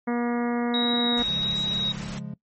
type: harmonic tone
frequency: 239.3 Hz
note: A#3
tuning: 46 cents sharp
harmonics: 1 / 2 / 3 / 4 / 5 / 6 / 7 / 8 / 9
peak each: -24 / -30 / -34 / -36 / -38 / -40 / -41 / -42 / -43 dBFS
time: 0.07-1.23 s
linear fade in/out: 10 ms
type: tone with vibrato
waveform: sine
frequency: 3805 Hz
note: A#7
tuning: 35 cents sharp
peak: -24 dBFS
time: 0.74-1.92 s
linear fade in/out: 2 ms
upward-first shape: sine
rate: 1.4 Hz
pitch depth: 8 cents each way
type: noise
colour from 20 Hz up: pink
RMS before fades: -38 dBFS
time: 1.17-2.19 s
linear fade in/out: 5 ms
type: chord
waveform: triangle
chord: Db major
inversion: none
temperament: equal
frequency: 138.59 / 174.61 / 207.7 Hz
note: Db3 / F3 / Ab3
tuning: 0 / 0 / 0 cents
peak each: -34 dBFS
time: 1.28-2.34 s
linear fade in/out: 5 ms
effects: noise-tail reverb RT60 0.1 s tail -19 dB re dry + MP3 32 kbps